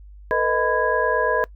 sine tone cluster, 450.4 / 499.3 / 625 / 1001 / 1650 Hz, A4 / B4 / D#5 / B5 / G#6, +40 / +19 / +8 / +23 / -12 cents, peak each -24 dBFS, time 0.31-1.44 s, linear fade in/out 0 ms, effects noise-tail reverb RT60 0.1 s tail -22 dB re dry + added 50 Hz sine -40 dBFS peak until 1.55 s

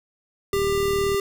square tone, 397.1 Hz, G4, 22 cents sharp, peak -21 dBFS, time 0.53-1.2 s, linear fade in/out 2 ms
click train, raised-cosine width 5 ms, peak -21 dBFS, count 24, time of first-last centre 0.54-1.145 s, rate 38 Hz
effects none

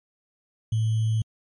sine tone with sample-and-hold, 110.7 Hz, A2, 11 cents sharp, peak -20 dBFS, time 0.72-1.22 s, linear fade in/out 5 ms, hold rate 3150 Hz, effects MP3 48 kbps

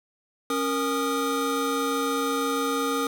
square tone cluster, 275 / 467 / 1230 Hz, C#4 / A#4 / D#6, -14 / +3 / -20 cents, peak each -29 dBFS, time 0.5-3.07 s, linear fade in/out 2 ms, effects none

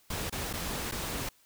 pink noise with dropouts, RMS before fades -35 dBFS, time 0.1-1.29 s, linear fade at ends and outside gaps 5 ms, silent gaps 0.298-0.324 / 0.53-0.536 / 0.914-0.92 s, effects white hiss -64 dBFS RMS until 1.45 s

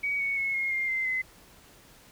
sine tone with pitch steps, 2260 / 2222 / 2186 / 2149 / 2114 / 2078 / 2044 Hz, C#7 / C#7 / C#7 / C7 / C7 / C7 / C7, +33 / +4 / -25 / +46 / +17 / -12 / -41 cents, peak -26 dBFS, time 0.03-1.22 s, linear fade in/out 10 ms, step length 170 ms, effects pink hiss -55 dBFS RMS until 2.11 s

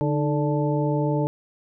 harmonic tone with a mistuned harmonic, 146.1 Hz, D3, 9 cents flat, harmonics 1 / 2 / 3 / 4 / 6, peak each -23 / -26 / -28 / -29 / -31 dBFS, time 0.01-1.27 s, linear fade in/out 0 ms, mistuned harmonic 2, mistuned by +83 cents, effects none

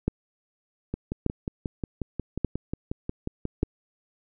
two click trains, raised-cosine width 3 ms, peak -16 / -10 dBFS, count 16 / 4, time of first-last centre 0.94-3.633 / 0.08-3.63 s, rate 5.57 / 0.845 Hz, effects none

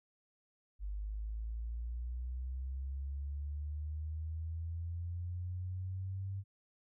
sine linear sweep, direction up, 49.4 to 98 Hz, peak -37 dBFS, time 0.79-6.44 s, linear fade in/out 50 ms, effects none

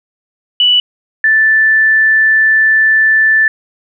sine tone pair in turn, 2960 / 1760 Hz, F#7 / A6, 0 / 0 cents, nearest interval major sixth, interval 900 cents, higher first, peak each -6 dBFS, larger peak neither, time 0.6-0.8 / 1.24-3.48 s, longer second, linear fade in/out 2 ms, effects none

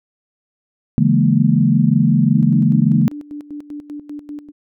sine chord, A# half-diminished seventh, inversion first, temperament equal with one note detuned, 141.59 / 164.81 / 207.7 / 233.1 Hz, C#3 / E3 / G#3 / A#3, +37 / 0 / 0 / 0 cents, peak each -16 dBFS, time 0.98-3.08 s, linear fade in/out 0 ms
sine tone with tremolo, 293.7 Hz, D4, in tune, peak -26 dBFS, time 2.33-4.52 s, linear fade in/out 50 ms, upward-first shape square, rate 5.1 Hz, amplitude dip 75%
effects none

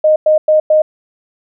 sine tone bursts, 618 Hz, D#5, 12 cents flat, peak -6 dBFS, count 4, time 0.04-0.82 s, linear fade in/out 5 ms, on 120 ms, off 100 ms, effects none

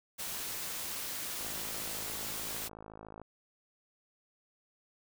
white noise, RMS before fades -39 dBFS, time 0.18-2.69 s, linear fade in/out 20 ms
click train, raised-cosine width 1 ms, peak -33 dBFS, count 98, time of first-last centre 1.41-3.216 s, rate 53.7 Hz
effects none

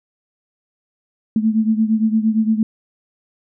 sine beating tone pair, 217.7 / 226.4 Hz, A3 / A3, -18 / +50 cents, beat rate 8.7 Hz, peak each -15 / -19 dBFS, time 1.36-2.63 s, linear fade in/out 2 ms, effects none

